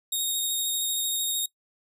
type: tone with vibrato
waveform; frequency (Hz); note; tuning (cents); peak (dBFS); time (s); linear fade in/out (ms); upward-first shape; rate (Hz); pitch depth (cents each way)
15% pulse; 3729; A#7; 0; -19; 0.12-1.46; 5; square; 13; 14
effects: noise-tail reverb RT60 0.1 s tail -21 dB re dry